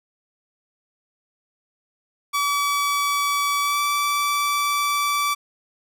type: tone with pitch glide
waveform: sawtooth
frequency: 1145 to 1158.3 Hz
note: D6 to D6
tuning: -44 to -24 cents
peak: -16 dBFS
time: 2.33-5.35 s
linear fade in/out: 20 ms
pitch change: +20 cents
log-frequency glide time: 3.61-3.8 s
effects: none